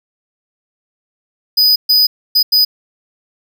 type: tone bursts at uneven times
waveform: square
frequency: 4978 Hz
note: D#8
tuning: in tune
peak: -8 dBFS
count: 4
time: 1.57-1.76 / 1.89-2.07 / 2.35-2.43 / 2.52-2.65 s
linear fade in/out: 10 ms
effects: none